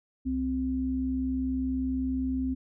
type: tone pair together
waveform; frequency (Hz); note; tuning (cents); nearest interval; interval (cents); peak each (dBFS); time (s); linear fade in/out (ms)
sine; 65.06 / 260; C2 / C4; -9 / -11; 2 octaves; 2398; -34 / -27; 0.25-2.55; 20
effects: none